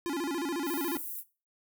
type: tone with vibrato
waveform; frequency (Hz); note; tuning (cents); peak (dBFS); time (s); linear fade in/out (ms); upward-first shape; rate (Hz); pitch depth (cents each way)
square; 311.2; D#4; 0; -31; 0.06-0.97; 0; square; 14; 180
type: high-pass noise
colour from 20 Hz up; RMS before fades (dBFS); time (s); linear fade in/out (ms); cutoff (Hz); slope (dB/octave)
pink; -39; 0.64-1.24; 50; 12000; 24
effects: noise-tail reverb RT60 0.3 s tail -17 dB re dry